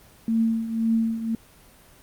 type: tone with tremolo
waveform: sine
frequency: 226 Hz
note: A3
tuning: 47 cents sharp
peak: -17 dBFS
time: 0.28-1.35 s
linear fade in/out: 2 ms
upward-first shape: triangle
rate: 1.9 Hz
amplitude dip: 75%
effects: pink hiss -52 dBFS RMS until 2.02 s + Opus 24 kbps